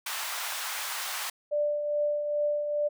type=high-pass noise; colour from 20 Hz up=pink; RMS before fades=-34 dBFS; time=0.06-1.3 s; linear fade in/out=5 ms; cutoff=830 Hz; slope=24 dB/octave
type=tone with tremolo; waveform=sine; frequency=590 Hz; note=D5; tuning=8 cents sharp; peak=-23 dBFS; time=1.51-2.89 s; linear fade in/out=20 ms; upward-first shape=triangle; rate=2.4 Hz; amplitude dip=50%
effects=none